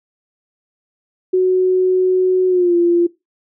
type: tone with pitch glide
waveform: sine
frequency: 370 to 345.2 Hz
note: F#4 to F4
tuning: 0 to -20 cents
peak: -10 dBFS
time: 1.33-3.07 s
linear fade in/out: 10 ms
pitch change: -120 cents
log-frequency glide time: 2.48-2.75 s
effects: noise-tail reverb RT60 0.2 s tail -19 dB re dry